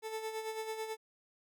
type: tone with tremolo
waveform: 30% pulse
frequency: 440 Hz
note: A4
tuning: in tune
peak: -33 dBFS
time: 0.02-0.97 s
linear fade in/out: 50 ms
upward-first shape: sine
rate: 9.1 Hz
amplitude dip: 55%
effects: none